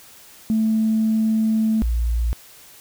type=tone pair in turn; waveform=sine; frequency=220 / 58.27 Hz; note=A3 / A#1; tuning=0 / 0 cents; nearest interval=octave + major seventh; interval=2300 cents; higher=first; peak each=-15 / -17 dBFS; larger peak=first; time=0.5-1.82 / 1.82-2.33 s; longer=first; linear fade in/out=0 ms; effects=tanh soft clip ceiling -11 dBFS + white hiss -46 dBFS RMS until 2.8 s